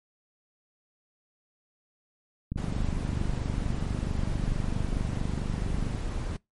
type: click train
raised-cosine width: 5 ms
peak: -18 dBFS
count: 85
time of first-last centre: 2.52-5.949 s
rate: 24.5 Hz
type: noise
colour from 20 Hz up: brown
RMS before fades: -32 dBFS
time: 2.57-6.37 s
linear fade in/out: 10 ms
effects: noise-tail reverb RT60 0.2 s tail -25 dB re dry + MP3 48 kbps